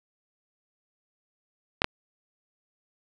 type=clicks; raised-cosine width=0.3 ms; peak=-6 dBFS; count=2; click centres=1.819 / 1.844 s; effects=none